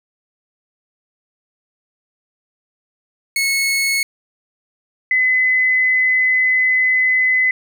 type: tone pair in turn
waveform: sawtooth / sine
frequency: 2192 / 2023 Hz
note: C#7 / B6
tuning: -20 / +41 cents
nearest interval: minor second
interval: 139 cents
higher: first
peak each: -12 dBFS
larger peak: neither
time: 3.36-4.03 / 5.11-7.51 s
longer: second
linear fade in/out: 2 ms
effects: none